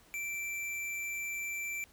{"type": "tone", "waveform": "square", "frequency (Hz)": 2341, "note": "D7", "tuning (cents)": -6, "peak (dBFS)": -36, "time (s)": [0.14, 1.84], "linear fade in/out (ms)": 0, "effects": ["pink hiss -62 dBFS RMS until 1.92 s"]}